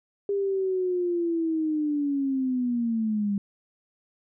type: linear sweep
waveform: sine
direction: down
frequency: 403.6 to 197.9 Hz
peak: -23 dBFS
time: 0.29-3.38 s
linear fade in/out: 2 ms
effects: none

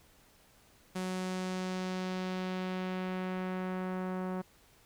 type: tone with low-pass filter sweep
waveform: sawtooth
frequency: 185 Hz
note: F#3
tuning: in tune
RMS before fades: -36 dBFS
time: 0.95-4.42 s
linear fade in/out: 10 ms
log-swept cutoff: 10000 to 1200 Hz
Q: 1
effects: pink hiss -63 dBFS RMS until 4.85 s

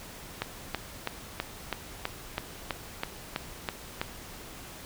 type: click train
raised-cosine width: 0.3 ms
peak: -13 dBFS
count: 12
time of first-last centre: 0.42-4.015 s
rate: 3.06 Hz
effects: pink hiss -45 dBFS RMS until 4.85 s

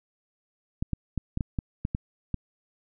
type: clicks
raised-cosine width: 5 ms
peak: -15 dBFS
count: 9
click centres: 0.825 / 0.933 / 1.177 / 1.374 / 1.408 / 1.588 / 1.851 / 1.949 / 2.343 s
effects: none

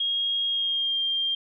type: tone with pitch glide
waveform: sine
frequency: 3266 to 3193 Hz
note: G#7 to G7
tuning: -30 to +31 cents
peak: -23 dBFS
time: 0-1.35 s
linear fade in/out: 5 ms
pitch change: -39 cents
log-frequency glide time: 0.47-1 s
effects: none

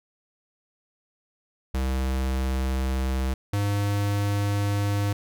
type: tone pair in turn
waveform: square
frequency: 65.41 / 101.61 Hz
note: C2 / G#2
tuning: 0 / -37 cents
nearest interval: minor sixth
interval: 763 cents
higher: second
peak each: -24 / -23 dBFS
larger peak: second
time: 1.74-3.34 / 3.53-5.13 s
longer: neither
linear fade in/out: 5 ms
effects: none

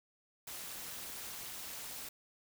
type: noise with amplitude modulation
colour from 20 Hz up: white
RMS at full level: -42 dBFS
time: 0.47-2.09 s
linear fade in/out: 5 ms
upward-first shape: sine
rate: 220 Hz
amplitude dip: 70%
effects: none

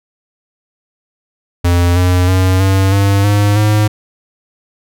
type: tone with pitch steps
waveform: square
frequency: 87.31 / 90.18 / 93.15 / 96.21 / 99.37 / 102.64 / 106.01 Hz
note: F2 / F#2 / F#2 / G2 / G2 / G#2 / G#2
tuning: 0 / -44 / +12 / -32 / +24 / -20 / +36 cents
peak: -9 dBFS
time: 1.64-3.88 s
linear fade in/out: 10 ms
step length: 320 ms
effects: none

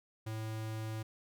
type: tone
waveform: square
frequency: 110 Hz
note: A2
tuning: in tune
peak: -38 dBFS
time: 0.26-1.03 s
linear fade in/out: 10 ms
effects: none

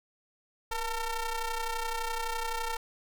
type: ring-modulated tone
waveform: sawtooth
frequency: 455.9 Hz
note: A#4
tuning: 39 cents flat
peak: -24 dBFS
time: 0.71-2.77 s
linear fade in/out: 5 ms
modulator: 440 Hz
effects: none

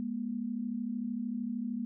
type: tone pair together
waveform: sine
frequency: 207.7 / 240.9 Hz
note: G#3 / B3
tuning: 0 / -43 cents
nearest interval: minor third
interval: 257 cents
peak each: -37 / -34 dBFS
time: 0-1.85 s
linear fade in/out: 0 ms
effects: none

